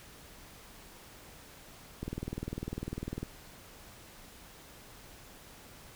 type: click train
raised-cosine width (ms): 3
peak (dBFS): -23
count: 25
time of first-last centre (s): 2.03-3.23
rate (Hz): 20
effects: pink hiss -53 dBFS RMS until 5.95 s